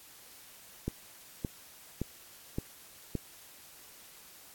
click train, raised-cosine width 3 ms, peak -19 dBFS, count 5, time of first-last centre 0.88-3.153 s, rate 1.76 Hz, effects white hiss -54 dBFS RMS until 4.54 s + AAC 64 kbps

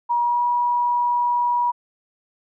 sine tone with pitch glide, 955 to 966.1 Hz, A#5 to B5, +42 to -38 cents, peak -17 dBFS, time 0.09-1.72 s, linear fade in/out 20 ms, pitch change +20 cents, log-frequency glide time 0.21-0.44 s, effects none

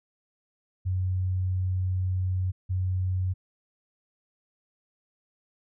sine tone pair in turn, 92.5 / 92.5 Hz, F#2 / F#2, 0 / 0 cents, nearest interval unison, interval 0 cents, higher neither, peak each -24 dBFS, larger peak neither, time 0.85-2.52 / 2.69-3.34 s, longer first, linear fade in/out 20 ms, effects none

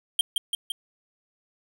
square tone with echo, 3182 Hz, G7, 25 cents sharp, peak -19 dBFS, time 0.19-0.21 s, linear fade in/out 2 ms, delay 170 ms, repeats 3, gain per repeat -3 dB, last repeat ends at 0.72 s, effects none

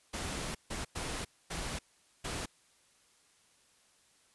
pink noise bursts at uneven times, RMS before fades -38 dBFS, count 5, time 0.13-0.55 / 0.7-0.85 / 0.95-1.25 / 1.5-1.79 / 2.24-2.46 s, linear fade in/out 10 ms, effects white hiss -67 dBFS RMS until 4.34 s + resampled to 24000 Hz

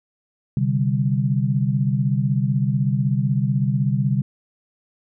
sine chord, C suspended second, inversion none, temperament equal, 130.81 / 146.83 / 196 Hz, C3 / D3 / G3, 0 / 0 / 0 cents, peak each -20 / -22 / -23 dBFS, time 0.57-4.22 s, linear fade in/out 2 ms, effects none

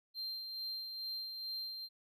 triangle tone with tremolo, 4162 Hz, C8, 10 cents flat, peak -37 dBFS, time 0.14-1.89 s, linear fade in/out 50 ms, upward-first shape sine, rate 2.3 Hz, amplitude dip 40%, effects none

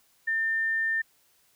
sine tone, 1800 Hz, A6, 39 cents sharp, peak -24 dBFS, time 0.27-1.02 s, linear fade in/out 10 ms, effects white hiss -65 dBFS RMS until 1.55 s

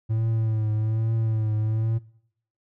triangle tone with vibrato, 110.3 Hz, A2, 5 cents sharp, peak -19 dBFS, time 0.09-1.99 s, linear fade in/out 20 ms, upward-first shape triangle, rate 1.2 Hz, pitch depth 48 cents each way, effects noise-tail reverb RT60 0.7 s tail -22 dB re dry

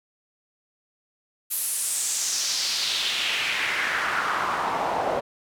pink noise with band-pass filter sweep, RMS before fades -26 dBFS, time 1.5-5.21 s, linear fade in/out 20 ms, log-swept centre 12000 to 620 Hz, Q 2.6, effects none

